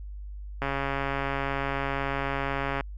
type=click train; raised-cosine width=0.5 ms; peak=-14 dBFS; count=303; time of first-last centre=0.62-2.808 s; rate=138 Hz; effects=added 50 Hz sine -36 dBFS peak until 2.97 s